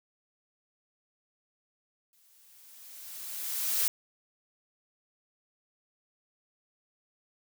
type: noise with exponential growth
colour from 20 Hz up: blue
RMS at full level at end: -26 dBFS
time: 2.13-3.88 s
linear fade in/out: 1 ms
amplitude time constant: 380 ms
effects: none